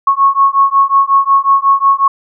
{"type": "beating tone pair", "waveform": "sine", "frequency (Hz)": [1097, 1102.5], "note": ["C#6", "C#6"], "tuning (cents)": [-18, -10], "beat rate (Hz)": 5.5, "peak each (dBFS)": -10, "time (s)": [0.07, 2.08], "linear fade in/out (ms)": 5, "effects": []}